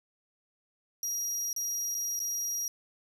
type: tone with dropouts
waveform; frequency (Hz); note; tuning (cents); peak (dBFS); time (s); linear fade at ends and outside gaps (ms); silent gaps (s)
35% pulse; 5710; F8; +37; -28; 1.03-2.68; 1; 1.53-1.563 / 1.945-1.949 / 2.193-2.201
effects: none